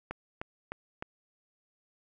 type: click train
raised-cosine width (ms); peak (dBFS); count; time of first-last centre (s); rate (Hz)
0.5; -21; 4; 0.11-1.025; 3.28
effects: none

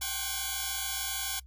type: tone cluster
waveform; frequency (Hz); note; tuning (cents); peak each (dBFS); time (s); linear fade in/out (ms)
5% pulse; 766 / 793 / 1073 / 1483 / 3396; G5 / G5 / C6 / F#6 / G#7; -40 / +20 / +43 / +4 / +38; -28; 0.01-1.4; 10
effects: noise-tail reverb RT60 0.1 s tail -23 dB re dry + added 64 Hz sine -48 dBFS peak until 1.46 s

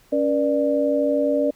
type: tone cluster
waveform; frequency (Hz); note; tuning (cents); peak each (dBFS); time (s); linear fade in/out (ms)
sine; 278.6 / 480.8 / 593; C#4 / B4 / D5; +9 / -46 / +17; -22 / -24 / -20; 0.12-1.51; 10
effects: pink hiss -56 dBFS RMS until 1.55 s

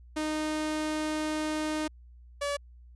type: tone pair in turn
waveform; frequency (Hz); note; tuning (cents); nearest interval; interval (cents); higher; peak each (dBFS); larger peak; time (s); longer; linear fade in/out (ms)
sawtooth; 308.3 / 572; D#4 / D5; -16 / -46; major seventh; 1070; second; -25; neither; 0.16-1.88 / 2.41-2.57; first; 10
effects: added 60 Hz sine -49 dBFS peak until 2.95 s + resampled to 24000 Hz

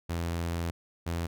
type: tone pair in turn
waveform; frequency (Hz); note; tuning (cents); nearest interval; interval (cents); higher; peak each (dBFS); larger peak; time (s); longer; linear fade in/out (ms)
sawtooth; 84.6 / 84.6; E2 / E2; +45 / +45; unison; 0; neither; -26; neither; 0.09-0.71 / 1.06-1.27; first; 10
effects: none

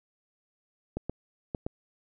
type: clicks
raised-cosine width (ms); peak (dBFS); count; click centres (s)
2; -18; 4; 0.97 / 1.096 / 1.548 / 1.665
effects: none

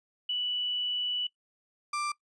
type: tone pair in turn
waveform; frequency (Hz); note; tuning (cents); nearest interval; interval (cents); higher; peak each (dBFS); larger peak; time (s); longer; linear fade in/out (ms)
sine / 35% pulse; 2960 / 1180.8; F#7 / D6; 0 / +9; octave + major third; 1591; first; -28; neither; 0.29-1.27 / 1.93-2.12; first; 5
effects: noise-tail reverb RT60 0.1 s tail -20 dB re dry + resampled to 22050 Hz

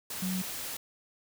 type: tone in noise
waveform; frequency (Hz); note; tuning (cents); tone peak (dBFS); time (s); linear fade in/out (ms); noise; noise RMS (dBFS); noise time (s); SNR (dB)
sine; 185.7; F#3; +7; -30; 0.22-0.42; 5; white; -38; 0.1-0.77; +5
effects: none

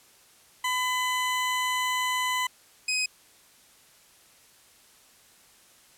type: tone pair in turn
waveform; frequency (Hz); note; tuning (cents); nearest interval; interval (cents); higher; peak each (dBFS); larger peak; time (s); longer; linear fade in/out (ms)
20% pulse; 1006 / 2517; B5 / D#7; +32 / +19; octave + major third; 1587; second; -20; neither; 0.64-2.47 / 2.88-3.06; first; 5
effects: white hiss -57 dBFS RMS until 5.97 s + low-pass 12000 Hz 12 dB/octave

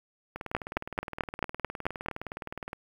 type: two click trains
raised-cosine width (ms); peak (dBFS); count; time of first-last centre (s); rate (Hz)
0.5; -11 / -21; 8 / 47; 0.55-2.085 / 0.36-2.731; 4.56 / 19.4
effects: 8-bit

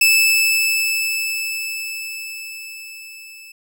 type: tone with level ramp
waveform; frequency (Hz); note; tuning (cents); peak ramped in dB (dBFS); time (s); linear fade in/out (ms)
sawtooth; 2626; E7; -7; -7 to -35; 0.01-3.52; 5
effects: none

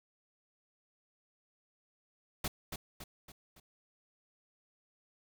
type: noise with echo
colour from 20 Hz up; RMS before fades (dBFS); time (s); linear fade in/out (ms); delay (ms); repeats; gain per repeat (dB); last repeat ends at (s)
pink; -35; 2.44-2.48; 5; 280; 4; -6; 3.6
effects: none

